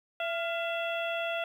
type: harmonic tone with a mistuned harmonic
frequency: 671 Hz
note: E5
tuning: 31 cents sharp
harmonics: 1 / 2 / 3 / 4 / 5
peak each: -32 / -37 / -43 / -37 / -41 dBFS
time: 0.2-1.44 s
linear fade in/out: 2 ms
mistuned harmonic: 2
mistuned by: +71 cents
effects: 10-bit